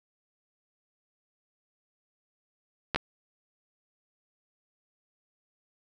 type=clicks; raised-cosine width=0.3 ms; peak=-10 dBFS; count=2; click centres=2.947 / 2.96 s; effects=8-bit